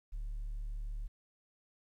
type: tone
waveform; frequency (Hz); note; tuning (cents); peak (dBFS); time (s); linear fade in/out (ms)
sine; 36.71; D1; 0; -34; 0.12-1.08; 20
effects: tanh soft clip ceiling -36 dBFS + 12-bit